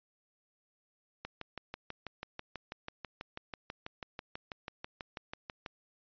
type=click train; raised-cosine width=0.3 ms; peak=-24 dBFS; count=28; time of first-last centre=1.25-5.662 s; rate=6.12 Hz; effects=resampled to 11025 Hz